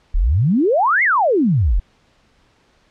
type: exponential two-way sweep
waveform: sine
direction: up then down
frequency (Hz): 32.47 to 2200 to 37.14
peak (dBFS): -12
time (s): 0.14-1.8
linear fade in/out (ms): 10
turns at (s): 1.03
effects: pink hiss -57 dBFS RMS until 2.9 s + low-pass 5000 Hz 12 dB/octave